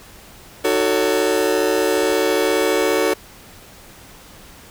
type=chord; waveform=40% pulse; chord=D# half-diminished seventh; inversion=none; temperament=just; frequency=311.1 / 373.4 / 448 / 560 Hz; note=D#4 / F#4 / A4 / C#5; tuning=0 / +16 / +31 / +18 cents; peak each=-23 / -20 / -19 / -21 dBFS; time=0.64-3.14 s; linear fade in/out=10 ms; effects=pink hiss -43 dBFS RMS until 4.7 s